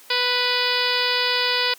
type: harmonic tone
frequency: 493.9 Hz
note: B4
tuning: in tune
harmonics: 1 / 2 / 3 / 4 / 5 / 6 / 7 / 8 / 9 / 10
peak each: -28 / -28 / -28 / -28 / -28 / -28 / -28 / -28 / -28 / -28 dBFS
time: 0.1-1.74 s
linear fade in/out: 5 ms
effects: white hiss -48 dBFS RMS until 1.78 s + high-pass 300 Hz 12 dB/octave

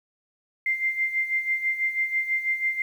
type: tone with tremolo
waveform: sine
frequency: 2093 Hz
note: C7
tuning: in tune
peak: -20 dBFS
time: 0.66-2.82 s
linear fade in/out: 2 ms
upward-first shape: sine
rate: 6.1 Hz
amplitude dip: 70%
effects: 9-bit

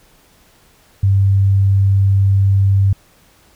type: tone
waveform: sine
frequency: 98 Hz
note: G2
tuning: in tune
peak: -9 dBFS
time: 1.03-2.93 s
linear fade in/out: 5 ms
effects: pink hiss -51 dBFS RMS until 3.55 s

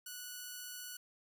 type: tone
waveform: 5% pulse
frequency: 1475 Hz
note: F#6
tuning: 6 cents flat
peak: -33 dBFS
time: 0.06-0.97 s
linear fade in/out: 5 ms
effects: none

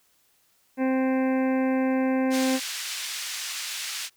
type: harmonic tone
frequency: 261.6 Hz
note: C4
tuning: in tune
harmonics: 1 / 2 / 3 / 4 / 6 / 7 / 8 / 9 / 10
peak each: -22 / -28 / -34 / -39 / -39 / -43 / -41 / -46 / -46 dBFS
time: 0.77-2.6 s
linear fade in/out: 50 ms
type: band-pass noise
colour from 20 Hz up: white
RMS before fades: -33 dBFS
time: 2.3-4.1 s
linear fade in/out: 50 ms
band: 1800 to 6300 Hz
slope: 12 dB/octave
effects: white hiss -65 dBFS RMS until 4.16 s

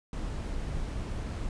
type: noise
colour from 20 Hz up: brown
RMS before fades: -34 dBFS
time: 0.13-1.49 s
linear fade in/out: 2 ms
effects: resampled to 22050 Hz

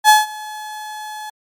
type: tone with ADSR envelope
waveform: 35% pulse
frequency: 854 Hz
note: G#5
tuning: 48 cents sharp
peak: -3 dBFS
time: 0.04-1.3 s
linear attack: 49 ms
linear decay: 170 ms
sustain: -23 dB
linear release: 7 ms
effects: MP3 64 kbps

